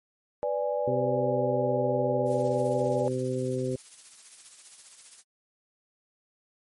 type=chord; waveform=sine; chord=G# diminished; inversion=first; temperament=equal with one note detuned; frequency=493.9 / 587.3 / 827.7 Hz; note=B4 / D5 / G#5; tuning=0 / 0 / -6 cents; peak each=-30 / -28 / -34 dBFS; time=0.43-3.08 s; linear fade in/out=0 ms
type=harmonic tone; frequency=128.4 Hz; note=C3; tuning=32 cents flat; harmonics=1 / 2 / 3 / 4; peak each=-32 / -33 / -31 / -33 dBFS; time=0.87-3.76 s; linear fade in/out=5 ms
type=noise with tremolo; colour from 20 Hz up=blue; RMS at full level=-45 dBFS; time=2.25-5.24 s; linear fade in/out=50 ms; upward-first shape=sine; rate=15 Hz; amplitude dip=50%
effects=MP3 48 kbps